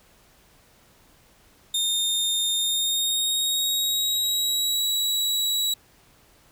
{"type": "tone with pitch glide", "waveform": "sawtooth", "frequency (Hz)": [3652, 3892], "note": ["A#7", "B7"], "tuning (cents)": [-36, -26], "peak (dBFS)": -19, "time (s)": [1.74, 5.74], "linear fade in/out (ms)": 5, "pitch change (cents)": 110, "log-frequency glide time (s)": [2.55, 4.83], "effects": ["pink hiss -57 dBFS RMS until 6.51 s"]}